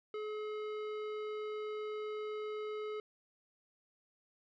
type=tone with hard clipping; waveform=triangle; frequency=426.1 Hz; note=G#4; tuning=44 cents sharp; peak=-40 dBFS; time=0.14-3 s; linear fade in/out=2 ms; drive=17 dB; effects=resampled to 16000 Hz